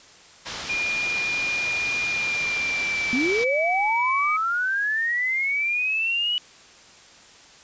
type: low-pass noise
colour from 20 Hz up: white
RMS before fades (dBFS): -34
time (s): 0.45-3.45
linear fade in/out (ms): 20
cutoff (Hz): 5800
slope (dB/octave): 24
type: tone with pitch glide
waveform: sine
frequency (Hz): 2420 to 2287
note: D#7 to D7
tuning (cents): -49 to -47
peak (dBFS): -23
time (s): 0.69-4.37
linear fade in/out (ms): 10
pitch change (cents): -98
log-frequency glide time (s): 2.06-3.53
type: linear sweep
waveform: sine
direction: up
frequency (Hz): 233.1 to 2960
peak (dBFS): -21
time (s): 3.13-6.38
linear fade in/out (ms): 0
effects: white hiss -49 dBFS RMS until 7.63 s + resampled to 16000 Hz